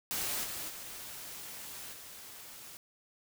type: noise with level steps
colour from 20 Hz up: white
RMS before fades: -35 / -40 / -45 / -49 dBFS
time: 0.11-2.77 s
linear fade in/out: 0 ms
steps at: 0.43 / 0.68 / 1.92 s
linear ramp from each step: 20 ms
effects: none